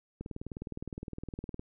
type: click train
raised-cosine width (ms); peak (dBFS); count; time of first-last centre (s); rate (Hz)
3; -26; 28; 0.21-1.595; 19.5
effects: none